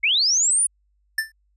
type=linear sweep; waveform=sine; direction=up; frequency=2093 to 9956 Hz; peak=-16 dBFS; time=0.03-0.67 s; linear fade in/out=10 ms
type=tone with exponential decay; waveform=square; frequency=1771 Hz; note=A6; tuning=11 cents sharp; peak=-17 dBFS; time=1.18-1.32 s; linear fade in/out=5 ms; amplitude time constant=30 ms
effects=added 50 Hz sine -62 dBFS peak until 1.56 s + resampled to 32000 Hz

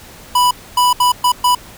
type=tone bursts at uneven times; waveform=square; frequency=987.8 Hz; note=B5; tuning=in tune; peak=-10 dBFS; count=5; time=0.35-0.51 / 0.77-0.93 / 1-1.12 / 1.24-1.32 / 1.44-1.55 s; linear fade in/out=5 ms; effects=pink hiss -38 dBFS RMS until 1.77 s

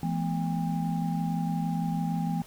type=tone cluster; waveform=sine; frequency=168.4 / 214.8 / 246 / 806 Hz; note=E3 / A3 / B3 / G5; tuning=+37 / -41 / -7 / +48 cents; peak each=-28 / -34 / -34 / -36 dBFS; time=0.03-2.42 s; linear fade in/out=2 ms; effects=pink hiss -51 dBFS RMS until 2.46 s

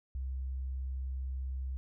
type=tone; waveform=sine; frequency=65.4 Hz; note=C2; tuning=in tune; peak=-34 dBFS; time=0.15-1.77 s; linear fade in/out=0 ms; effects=none

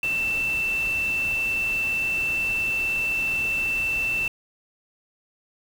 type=tone in noise; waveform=sine; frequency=2669 Hz; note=E7; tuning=21 cents sharp; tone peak=-22 dBFS; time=0.03-4.28 s; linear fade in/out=2 ms; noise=pink; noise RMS=-38 dBFS; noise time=0.03-4.28 s; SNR=+13 dB; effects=none

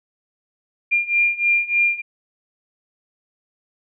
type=beating tone pair; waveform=sine; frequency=2397 / 2400.3 Hz; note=D7 / D7; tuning=+35 / +37 cents; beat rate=3.3 Hz; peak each=-20 / -18 dBFS; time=0.91-2.02 s; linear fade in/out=20 ms; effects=none

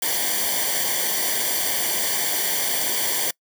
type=noise with comb filter; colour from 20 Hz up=white; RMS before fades=-23 dBFS; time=0.02-3.31 s; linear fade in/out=5 ms; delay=0.76 ms; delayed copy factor=-0.85; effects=noise-tail reverb RT60 0.1 s tail -25 dB re dry

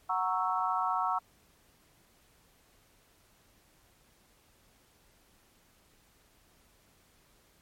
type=chord; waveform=sine; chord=F# dominant seventh; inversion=none; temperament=equal; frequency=740 / 932.3 / 1108.7 / 1318.5 Hz; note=F#5 / A#5 / C#6 / E6; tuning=0 / 0 / 0 / 0 cents; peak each=-33 dBFS; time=0.09-1.19 s; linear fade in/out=10 ms; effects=pink hiss -65 dBFS RMS until 7.61 s + MP3 64 kbps

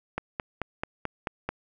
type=click train; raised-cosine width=0.5 ms; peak=-14 dBFS; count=7; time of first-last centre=0.18-1.49 s; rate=4.58 Hz; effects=none

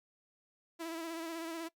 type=tone with vibrato; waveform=sawtooth; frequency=329.6 Hz; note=E4; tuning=in tune; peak=-35 dBFS; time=0.79-1.69 s; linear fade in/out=20 ms; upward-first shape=sine; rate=16 Hz; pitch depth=40 cents each way; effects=noise-tail reverb RT60 0.1 s tail -20 dB re dry + Opus 48 kbps

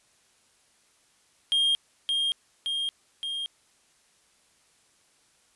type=tone with echo; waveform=triangle; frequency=3222 Hz; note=G7; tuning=47 cents sharp; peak=-19 dBFS; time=1.52-1.75 s; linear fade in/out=0 ms; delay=570 ms; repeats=3; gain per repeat=-3 dB; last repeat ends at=3.46 s; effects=white hiss -64 dBFS RMS until 5.55 s + resampled to 24000 Hz

